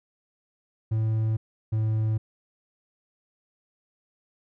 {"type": "tone pair in turn", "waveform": "triangle", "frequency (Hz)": [110.3, 109.47], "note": ["A2", "A2"], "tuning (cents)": [5, -8], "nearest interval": "unison", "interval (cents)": 13, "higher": "first", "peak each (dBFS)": -20, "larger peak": "neither", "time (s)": [[0.91, 1.37], [1.72, 2.18]], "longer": "neither", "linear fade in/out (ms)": 10, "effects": []}